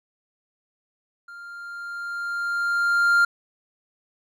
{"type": "tone with level ramp", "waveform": "triangle", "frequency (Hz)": 1396.9, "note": "F6", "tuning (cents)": 0, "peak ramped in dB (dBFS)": [-37, -12], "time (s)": [1.28, 3.25], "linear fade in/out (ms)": 5, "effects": []}